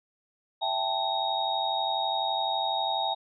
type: tone cluster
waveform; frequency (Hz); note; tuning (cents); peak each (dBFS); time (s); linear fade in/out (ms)
sine; 661 / 792 / 884 / 3755; E5 / G5 / A5 / A#7; +5 / +18 / +8 / +12; -34 / -30 / -31 / -31; 0.61-3.15; 20
effects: none